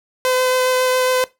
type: tone with vibrato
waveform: sawtooth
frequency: 510 Hz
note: C5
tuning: 44 cents flat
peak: -11 dBFS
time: 0.25-1.24 s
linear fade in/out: 0 ms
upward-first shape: sine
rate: 7.3 Hz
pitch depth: 9 cents each way
effects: noise-tail reverb RT60 0.2 s tail -18 dB re dry